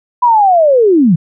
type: linear sweep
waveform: sine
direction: down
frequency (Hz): 1000 to 147.1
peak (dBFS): -5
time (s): 0.22-1.16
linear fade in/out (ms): 10
effects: none